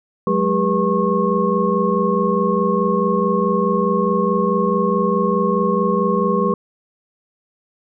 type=tone cluster; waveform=sine; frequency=184.7 / 209.4 / 402.8 / 486.8 / 1088 Hz; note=F#3 / G#3 / G4 / B4 / C#6; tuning=-3 / +15 / +47 / -25 / -33 cents; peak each=-21 dBFS; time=0.27-6.54 s; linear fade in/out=2 ms; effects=none